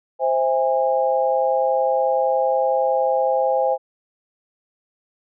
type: chord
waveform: sine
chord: C augmented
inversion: none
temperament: just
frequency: 523.3 / 654.1 / 817.6 Hz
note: C5 / E5 / G#5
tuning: 0 / -14 / -27 cents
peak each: -19 / -23 / -21 dBFS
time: 0.19-3.78 s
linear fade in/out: 50 ms
effects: none